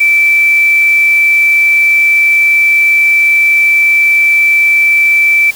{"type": "tone", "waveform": "sine", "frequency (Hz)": 2326, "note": "D7", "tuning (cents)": -17, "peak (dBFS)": -5, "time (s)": [0, 5.51], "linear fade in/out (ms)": 10, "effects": ["white hiss -30 dBFS RMS until 5.55 s"]}